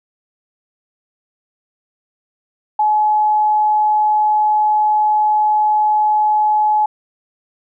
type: tone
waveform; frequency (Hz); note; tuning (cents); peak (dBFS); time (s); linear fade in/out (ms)
sine; 850; G#5; +40; -11; 2.79-6.86; 5
effects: none